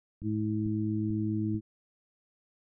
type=harmonic tone; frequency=107.3 Hz; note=A2; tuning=43 cents flat; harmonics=1 / 2 / 3; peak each=-32 / -32 / -32 dBFS; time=0.22-1.61 s; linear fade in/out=50 ms
type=click train; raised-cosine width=5 ms; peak=-30 dBFS; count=4; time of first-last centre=0.22-1.547 s; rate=2.26 Hz
effects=none

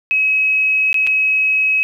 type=tone with dropouts; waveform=sine; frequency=2556 Hz; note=D#7; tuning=46 cents sharp; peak=-12 dBFS; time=0.11-1.83 s; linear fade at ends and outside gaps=0 ms; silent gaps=0.929-0.943 / 1.067-1.072 s; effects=8-bit

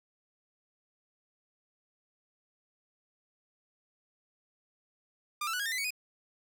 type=tone with pitch steps; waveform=sawtooth; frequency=1200 / 1331.5 / 1477.4 / 1639.2 / 1818.9 / 2018 / 2239 / 2485 Hz; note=D6 / E6 / F#6 / G#6 / A#6 / B6 / C#7 / D#7; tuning=+37 / +17 / -3 / -23 / -43 / +37 / +17 / -3 cents; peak=-28 dBFS; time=5.41-5.906 s; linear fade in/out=5 ms; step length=62 ms; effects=none

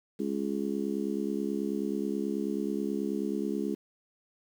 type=harmonic tone; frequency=69.3 Hz; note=C#2; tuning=in tune; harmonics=3 / 4 / 5 / 6; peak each=-33 / -34 / -35 / -36 dBFS; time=0.19-3.75 s; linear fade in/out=10 ms; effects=9-bit

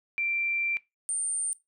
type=tone pair in turn; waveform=sine; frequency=2356 / 8920 Hz; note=D7 / C#9; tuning=+5 / +10 cents; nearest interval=octave + major seventh; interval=2305 cents; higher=second; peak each=-26 dBFS; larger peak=neither; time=0.18-0.77 / 1.09-1.53 s; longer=first; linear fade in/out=0 ms; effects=noise-tail reverb RT60 0.2 s tail -20 dB re dry

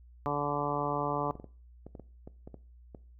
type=harmonic tone; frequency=145.1 Hz; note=D3; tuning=21 cents flat; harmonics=1 / 2 / 3 / 4 / 5 / 6 / 7 / 8; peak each=-37 / -37 / -37 / -37 / -37 / -37 / -37 / -37 dBFS; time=0.26-1.31 s; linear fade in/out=0 ms
type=clicks; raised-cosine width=2 ms; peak=-31 dBFS; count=11; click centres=1.301 / 1.354 / 1.399 / 1.443 / 1.866 / 1.952 / 1.997 / 2.275 / 2.475 / 2.543 / 2.948 s
effects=noise-tail reverb RT60 0.4 s tail -19 dB re dry + added 60 Hz sine -52 dBFS peak until 3.19 s

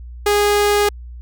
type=tone; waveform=sawtooth; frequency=412.1 Hz; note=G#4; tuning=13 cents flat; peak=-9 dBFS; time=0.26-0.89 s; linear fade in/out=5 ms; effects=added 60 Hz sine -31 dBFS peak until 1.21 s

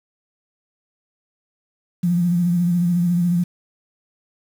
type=tone with vibrato; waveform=sine; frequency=174.61 Hz; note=F3; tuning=in tune; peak=-15 dBFS; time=2.03-3.44 s; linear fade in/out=10 ms; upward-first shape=sine; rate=14 Hz; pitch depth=44 cents each way; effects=7-bit

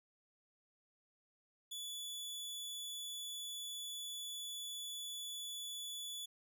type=tone; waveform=sawtooth; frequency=3441 Hz; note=A7; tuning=39 cents flat; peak=-40 dBFS; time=1.71-6.26 s; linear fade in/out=10 ms; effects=none

